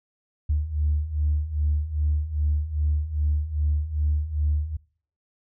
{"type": "beating tone pair", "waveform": "sine", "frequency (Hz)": [73.42, 75.92], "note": ["D2", "D#2"], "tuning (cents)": [0, -42], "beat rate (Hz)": 2.5, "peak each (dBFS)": [-26, -22], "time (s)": [0.49, 4.77], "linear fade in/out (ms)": 10, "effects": ["noise-tail reverb RT60 0.5 s tail -24 dB re dry", "tanh soft clip ceiling -14 dBFS"]}